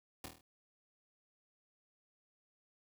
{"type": "noise with echo", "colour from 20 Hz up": "pink", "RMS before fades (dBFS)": -44, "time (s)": [0.24, 0.26], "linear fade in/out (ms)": 2, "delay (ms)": 25, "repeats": 6, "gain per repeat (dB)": -4, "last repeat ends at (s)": 0.41, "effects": []}